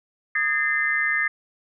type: tone cluster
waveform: sine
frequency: 1235 / 1660 / 1800 / 2063 Hz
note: D#6 / G#6 / A6 / C7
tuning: -13 / -1 / +39 / -25 cents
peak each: -32 / -28 / -23 / -24 dBFS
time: 0.35-1.28 s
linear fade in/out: 5 ms
effects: none